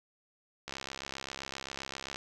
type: click train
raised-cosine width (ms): 0.2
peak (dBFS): -21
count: 101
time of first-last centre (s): 0.68-2.159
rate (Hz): 67.6
effects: none